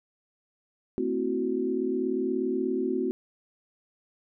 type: chord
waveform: sine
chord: F# half-diminished seventh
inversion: first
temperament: equal with one note detuned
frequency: 224.8 / 261.6 / 329.6 / 370 Hz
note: A3 / C4 / E4 / F#4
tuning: +37 / 0 / 0 / 0 cents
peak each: -34 / -30 / -34 / -28 dBFS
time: 0.98-3.11 s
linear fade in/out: 0 ms
effects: none